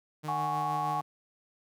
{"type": "tone with tremolo", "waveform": "sawtooth", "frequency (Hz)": 152.6, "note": "D#3", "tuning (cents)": -33, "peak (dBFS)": -32, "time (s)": [0.23, 1.02], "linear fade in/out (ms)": 20, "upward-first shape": "sine", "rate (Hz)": 6.4, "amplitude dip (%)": 25}
{"type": "chord", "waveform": "sine", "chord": "F# suspended second", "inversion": "none", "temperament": "equal", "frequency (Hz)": [740, 830.6, 1108.7], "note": ["F#5", "G#5", "C#6"], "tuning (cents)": [0, 0, 0], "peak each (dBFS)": [-34, -32, -33], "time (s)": [0.28, 1.01], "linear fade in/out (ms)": 5}
{"effects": []}